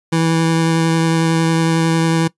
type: tone with vibrato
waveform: 25% pulse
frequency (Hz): 163.7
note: E3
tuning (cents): -12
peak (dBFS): -9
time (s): 0.12-2.28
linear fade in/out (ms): 10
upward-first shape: triangle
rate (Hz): 11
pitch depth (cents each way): 13
effects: noise-tail reverb RT60 0.1 s tail -20 dB re dry + resampled to 24000 Hz